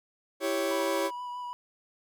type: chord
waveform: 40% pulse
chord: C# diminished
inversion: first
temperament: equal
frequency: 329.6 / 392 / 554.4 Hz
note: E4 / G4 / C#5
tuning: 0 / 0 / 0 cents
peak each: -32 / -32 / -29 dBFS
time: 0.4-1.11 s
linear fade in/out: 50 ms
type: tone with vibrato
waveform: triangle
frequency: 982 Hz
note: B5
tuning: 10 cents flat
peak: -33 dBFS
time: 0.71-1.53 s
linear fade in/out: 0 ms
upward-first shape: sine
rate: 6.3 Hz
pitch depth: 17 cents each way
effects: none